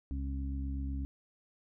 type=harmonic tone; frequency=68.1 Hz; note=C#2; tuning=30 cents flat; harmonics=1 / 2 / 3 / 4; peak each=-34 / -46 / -49 / -42 dBFS; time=0.11-1.05 s; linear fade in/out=0 ms; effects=none